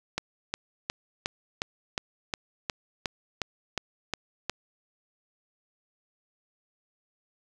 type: click train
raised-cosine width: 0.2 ms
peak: -11 dBFS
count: 13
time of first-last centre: 0.18-4.497 s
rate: 2.78 Hz
effects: none